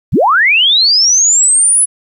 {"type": "linear sweep", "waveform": "sine", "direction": "up", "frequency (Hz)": [46.25, 10280], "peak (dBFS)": -6, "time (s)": [0.12, 1.86], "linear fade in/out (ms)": 20, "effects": ["8-bit"]}